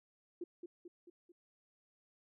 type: tone with echo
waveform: sine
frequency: 349.2 Hz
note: F4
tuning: in tune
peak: -39 dBFS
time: 0.41-0.44 s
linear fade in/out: 5 ms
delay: 220 ms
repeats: 4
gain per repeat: -5 dB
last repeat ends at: 1.32 s
effects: none